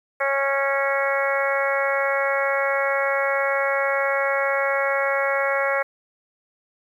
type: harmonic tone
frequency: 275.5 Hz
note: C#4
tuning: 11 cents flat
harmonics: 2 / 3 / 4 / 5 / 6 / 7 / 8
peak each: -23 / -30 / -29 / -28 / -29 / -28 / -28 dBFS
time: 0.2-5.83 s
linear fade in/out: 10 ms
effects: 9-bit